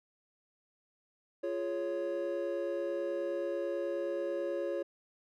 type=chord; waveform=triangle; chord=Db major; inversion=first; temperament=just; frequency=346.5 / 415.8 / 554.4 Hz; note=F4 / Ab4 / Db5; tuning=-14 / +2 / 0 cents; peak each=-35 / -38 / -33 dBFS; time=1.43-4.83 s; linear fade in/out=10 ms; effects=none